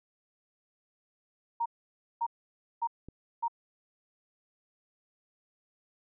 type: tone bursts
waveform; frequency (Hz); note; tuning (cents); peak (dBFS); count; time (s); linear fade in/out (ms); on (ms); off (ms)
sine; 932.3; A#5; 0; -27; 4; 1.6-3.482; 10; 58; 550
type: click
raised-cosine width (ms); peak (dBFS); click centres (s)
3; -32; 3.086
effects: none